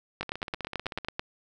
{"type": "two click trains", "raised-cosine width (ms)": 0.3, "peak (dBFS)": [-14, -20], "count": [10, 14], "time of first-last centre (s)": [[0.21, 1.195], [0.23, 1.048]], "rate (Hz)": [9.14, 15.9], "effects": []}